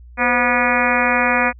harmonic tone with a mistuned harmonic, 243.1 Hz, B3, 27 cents flat, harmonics 1 / 2 / 3 / 4 / 5 / 6 / 7 / 8 / 9 / 10, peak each -23 / -23 / -23 / -23 / -23 / -23 / -23 / -23 / -23 / -23 dBFS, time 0.17-1.53 s, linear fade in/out 50 ms, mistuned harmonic 2, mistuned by +94 cents, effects added 60 Hz sine -38 dBFS peak until 1.59 s

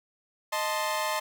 sawtooth chord, A diminished, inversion second, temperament equal, 622.3 / 880 / 1046.5 Hz, Eb5 / A5 / C6, 0 / 0 / 0 cents, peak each -28 dBFS, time 0.52-1.2 s, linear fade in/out 10 ms, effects none

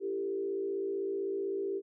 sine tone with frequency modulation, 392 Hz, G4, in tune, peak -31 dBFS, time 0-1.82 s, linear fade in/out 50 ms, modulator 55.8 Hz, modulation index 0.77, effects none

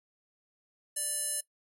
square tone with band-pass filter, 586 Hz, D5, 4 cents flat, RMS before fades -33 dBFS, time 0.96-1.41 s, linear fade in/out 10 ms, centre 10000 Hz, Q 6.1, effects noise-tail reverb RT60 0.1 s tail -19 dB re dry

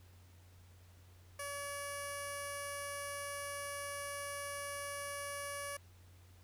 15% pulse tone with low-pass filter, 569 Hz, C#5, 45 cents sharp, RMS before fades -43 dBFS, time 1.39-5.77 s, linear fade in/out 5 ms, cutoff 11000 Hz, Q 4.8, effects added 90 Hz sine -58 dBFS peak until 6.43 s + pink hiss -67 dBFS RMS until 6.43 s

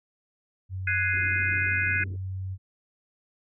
sine tone with pitch glide, 93.9 to 94.5 Hz, F#2 to F#2, +26 to +37 cents, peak -30 dBFS, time 0.69-2.58 s, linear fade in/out 50 ms, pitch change +11 cents, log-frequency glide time 1.27-1.38 s
sine chord, Ab dominant seventh, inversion third, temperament equal, 1480 / 1661.2 / 2093 / 2489 Hz, Gb6 / Ab6 / C7 / Eb7, 0 / 0 / 0 / 0 cents, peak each -29 dBFS, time 0.87-2.04 s, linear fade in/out 5 ms
white low-pass noise, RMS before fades -44 dBFS, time 1.13-2.16 s, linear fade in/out 2 ms, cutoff 390 Hz, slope 48 dB/octave
effects none

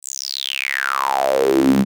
sawtooth tone with high-pass filter sweep, 67.4 Hz, C#2, 48 cents flat, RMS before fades -18 dBFS, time 0.02-1.85 s, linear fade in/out 50 ms, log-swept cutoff 8300 to 190 Hz, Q 9.2, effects none

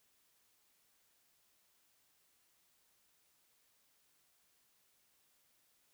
silence, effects white hiss -74 dBFS RMS until 5.93 s

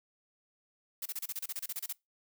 blue noise bursts, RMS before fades -37 dBFS, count 14, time 1.02-1.928 s, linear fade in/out 5 ms, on 37 ms, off 30 ms, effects noise-tail reverb RT60 0.2 s tail -24 dB re dry

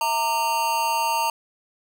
square tone with amplitude modulation, 920 Hz, A#5, 23 cents flat, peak -18 dBFS, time 0.01-1.3 s, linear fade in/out 2 ms, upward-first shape sine, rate 262 Hz, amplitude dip 70%, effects none

